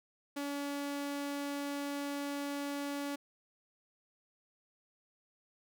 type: tone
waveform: sawtooth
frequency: 284.4 Hz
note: C#4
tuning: 45 cents sharp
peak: -32 dBFS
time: 0.36-3.16 s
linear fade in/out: 10 ms
effects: none